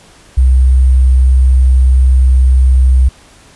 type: tone with sample-and-hold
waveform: sine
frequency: 64.4 Hz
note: C2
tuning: 27 cents flat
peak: -4 dBFS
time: 0.37-3.09 s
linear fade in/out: 10 ms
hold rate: 8820 Hz
effects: pink hiss -42 dBFS RMS until 3.55 s + resampled to 24000 Hz